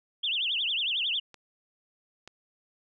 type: tone with vibrato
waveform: sine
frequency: 3097 Hz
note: G7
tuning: 22 cents flat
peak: -26 dBFS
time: 0.23-1.2 s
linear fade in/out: 10 ms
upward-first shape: triangle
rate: 11 Hz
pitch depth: 300 cents each way
type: clicks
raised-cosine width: 0.2 ms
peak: -30 / -27 dBFS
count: 2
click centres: 1.343 / 2.276 s
effects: none